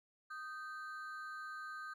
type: ring-modulated tone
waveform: triangle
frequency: 1396.9 Hz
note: F6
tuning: in tune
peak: -39 dBFS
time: 0.3-1.94 s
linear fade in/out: 10 ms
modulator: 158 Hz
effects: none